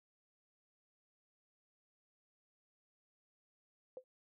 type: tone with exponential decay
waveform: sine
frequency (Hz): 512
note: C5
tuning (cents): -38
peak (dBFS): -40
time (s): 3.97-4.04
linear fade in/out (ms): 1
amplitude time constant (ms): 15
effects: none